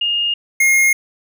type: tone pair in turn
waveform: sine / square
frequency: 2838 / 2142 Hz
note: F7 / C7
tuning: +27 / +40 cents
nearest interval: perfect fourth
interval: 487 cents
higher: first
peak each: -15 / -11 dBFS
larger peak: second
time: 0.01-0.34 / 0.6-0.93 s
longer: neither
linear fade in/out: 5 ms
effects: none